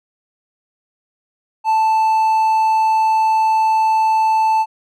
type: tone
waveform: triangle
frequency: 880 Hz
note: A5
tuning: in tune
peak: -10 dBFS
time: 1.64-4.66 s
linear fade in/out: 50 ms
effects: none